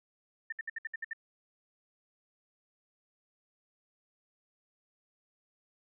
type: tone bursts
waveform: sine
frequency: 1800 Hz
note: A6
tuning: 39 cents sharp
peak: -34 dBFS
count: 8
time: 0.5-1.133 s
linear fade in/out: 5 ms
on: 24 ms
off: 63 ms
effects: none